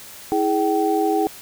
sine tone cluster, 324.2 / 416.7 / 770 Hz, E4 / G#4 / G5, -29 / +6 / -31 cents, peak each -21 dBFS, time 0.32-1.27 s, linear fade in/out 0 ms, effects white hiss -40 dBFS RMS until 1.41 s

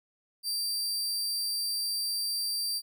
sawtooth tone with amplitude modulation, 4699 Hz, D8, in tune, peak -25 dBFS, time 0.43-2.82 s, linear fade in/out 50 ms, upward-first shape sine, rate 233 Hz, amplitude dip 30%, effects none

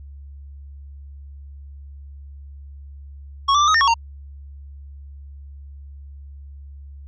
square tone with pitch steps, 1105 / 1169 / 1184 / 1262 / 1820 / 1110 / 923 Hz, C#6 / D6 / D6 / D#6 / A#6 / C#6 / A#5, -6 / -8 / +14 / +24 / -42 / +2 / -17 cents, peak -14 dBFS, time 3.48-3.942 s, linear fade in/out 10 ms, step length 66 ms, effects added 70 Hz sine -36 dBFS peak until 7.07 s + resampled to 16000 Hz

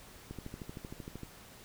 click train, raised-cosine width 3 ms, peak -29 dBFS, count 13, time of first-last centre 0.31-1.233 s, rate 13 Hz, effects pink hiss -54 dBFS RMS until 1.64 s

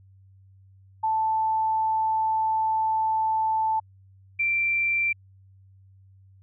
sine tone pair in turn, 880 / 2354 Hz, A5 / D7, 0 / +3 cents, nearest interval octave + perfect fourth, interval 1703 cents, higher second, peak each -21 dBFS, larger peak neither, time 1.03-3.8 / 4.39-5.13 s, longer first, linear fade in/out 10 ms, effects added 96 Hz sine -51 dBFS peak until 6.42 s

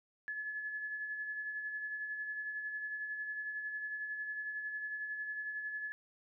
sine tone with tremolo, 1712 Hz, A6, 48 cents flat, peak -36 dBFS, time 0.28-5.92 s, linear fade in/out 0 ms, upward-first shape sine, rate 11 Hz, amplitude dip 40%, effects none

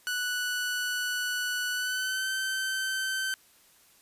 sawtooth tone with pitch glide, 1480 to 1542 Hz, F#6 to G6, 0 to -29 cents, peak -25 dBFS, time 0.07-3.34 s, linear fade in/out 0 ms, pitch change +71 cents, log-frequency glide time 1.71-2.3 s, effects white hiss -60 dBFS RMS until 4.01 s + resampled to 32000 Hz

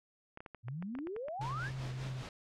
clicks, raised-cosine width 0.5 ms, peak -32 dBFS, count 11, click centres 0.374 / 0.405 / 0.462 / 0.547 / 0.684 / 0.825 / 0.952 / 0.988 / 1.071 / 1.164 / 1.284 s
sine exponential sweep, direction up, 108.9 to 1835 Hz, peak -38 dBFS, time 0.63-1.71 s, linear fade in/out 50 ms
sine tone with vibrato, 129.9 Hz, C3, 12 cents flat, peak -38 dBFS, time 1.39-2.23 s, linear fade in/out 20 ms, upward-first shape triangle, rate 3.4 Hz, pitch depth 33 cents each way
pink noise with tremolo, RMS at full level -45 dBFS, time 1.41-2.29 s, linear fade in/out 2 ms, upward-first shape sine, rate 5.1 Hz, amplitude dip 50%
effects low-pass 5000 Hz 12 dB/octave

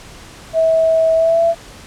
sine tone with pitch glide, 648 to 669.7 Hz, E5 to E5, -30 to +27 cents, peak -10 dBFS, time 0.53-1.55 s, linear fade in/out 50 ms, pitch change +57 cents, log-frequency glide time 1.14-1.43 s, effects pink hiss -38 dBFS RMS until 1.86 s + low-pass 9000 Hz 12 dB/octave

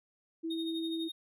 sine tone, 327 Hz, E4, 14 cents flat, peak -33 dBFS, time 0.43-1.09 s, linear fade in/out 20 ms
triangle tone with tremolo, 3708 Hz, A#7, 10 cents flat, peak -36 dBFS, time 0.5-1.12 s, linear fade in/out 10 ms, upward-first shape sine, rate 12 Hz, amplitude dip 70%
effects none

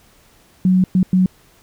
sine tone bursts at uneven times, 185 Hz, F#3, in tune, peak -10 dBFS, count 3, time 0.65-0.84 / 0.95-1.03 / 1.13-1.26 s, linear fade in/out 2 ms, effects pink hiss -52 dBFS RMS until 1.62 s

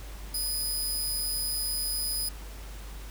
15% pulse tone, 4988 Hz, D#8, 3 cents sharp, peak -22 dBFS, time 0.34-2.29 s, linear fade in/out 5 ms, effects added 50 Hz sine -39 dBFS peak until 3.1 s + pink hiss -48 dBFS RMS until 3.1 s

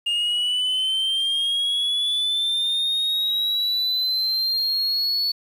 sine linear sweep, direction up, 2825 to 4435 Hz, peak -17 dBFS, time 0.06-5.32 s, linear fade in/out 10 ms, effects tanh soft clip ceiling -19 dBFS + 8-bit

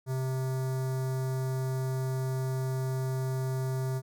square tone with notch filter, 130.81 Hz, C3, in tune, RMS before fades -31 dBFS, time 0.06-4.02 s, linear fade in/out 50 ms, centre 2800 Hz, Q 0.56, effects none

